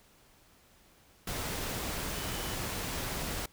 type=tone in noise; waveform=sine; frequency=3001 Hz; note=F#7; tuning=24 cents sharp; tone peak=-47 dBFS; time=2.16-2.54 s; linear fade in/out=5 ms; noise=pink; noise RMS=-36 dBFS; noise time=1.27-3.46 s; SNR=-14 dB; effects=pink hiss -62 dBFS RMS until 3.52 s